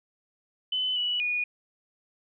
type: tone with pitch steps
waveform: sine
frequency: 3023 / 2946 / 2455 Hz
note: F#7 / F#7 / D#7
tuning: +36 / -8 / -24 cents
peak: -25 dBFS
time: 0.72-1.44 s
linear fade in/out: 5 ms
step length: 240 ms
effects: none